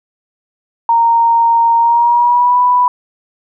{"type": "tone with pitch glide", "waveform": "sine", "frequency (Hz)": [927, 987.8], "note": ["A#5", "B5"], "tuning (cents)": [-10, 0], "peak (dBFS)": -7, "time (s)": [0.89, 2.88], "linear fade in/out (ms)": 2, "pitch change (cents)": 110, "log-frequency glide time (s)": [1.78, 2.59], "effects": []}